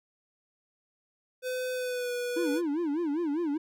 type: tone with pitch glide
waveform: square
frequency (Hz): 507 to 488.6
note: B4 to B4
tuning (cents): +45 to -19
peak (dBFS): -31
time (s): 1.42-2.62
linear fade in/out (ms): 50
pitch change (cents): -64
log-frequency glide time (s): 1.73-2.12
type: tone with vibrato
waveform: triangle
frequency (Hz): 314.9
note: D#4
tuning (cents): +21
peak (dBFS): -25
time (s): 2.36-3.58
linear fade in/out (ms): 10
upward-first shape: sine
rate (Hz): 5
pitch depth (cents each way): 190
effects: none